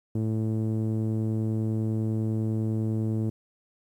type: tone with low-pass filter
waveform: sawtooth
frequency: 110 Hz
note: A2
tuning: in tune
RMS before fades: -27 dBFS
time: 0.15-3.3 s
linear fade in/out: 5 ms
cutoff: 330 Hz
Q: 1.4
effects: 10-bit